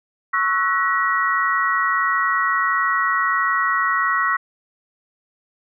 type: chord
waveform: sine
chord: F# dominant seventh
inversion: second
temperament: equal with one note detuned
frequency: 1108.7 / 1318.5 / 1480 / 1912.7 Hz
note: C#6 / E6 / F#6 / A#6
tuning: 0 / 0 / 0 / +44 cents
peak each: -21 / -23 / -25 / -21 dBFS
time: 0.33-4.37 s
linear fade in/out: 10 ms
effects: none